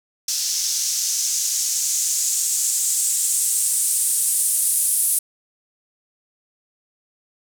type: noise with band-pass filter sweep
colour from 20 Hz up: blue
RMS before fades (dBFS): -21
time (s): 0.28-5.19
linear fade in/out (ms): 5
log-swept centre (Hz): 5500 to 10000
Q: 2.9
effects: none